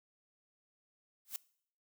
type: noise with exponential growth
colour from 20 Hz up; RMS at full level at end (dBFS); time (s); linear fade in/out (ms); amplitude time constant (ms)
blue; -35; 1.25-1.36; 0; 23
effects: noise-tail reverb RT60 0.6 s tail -22 dB re dry